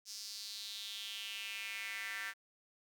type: tone with high-pass filter sweep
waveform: square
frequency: 105 Hz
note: G#2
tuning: 19 cents sharp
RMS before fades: -44 dBFS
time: 0.05-2.34 s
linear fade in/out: 50 ms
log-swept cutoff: 5400 to 1700 Hz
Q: 4.1
effects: 11-bit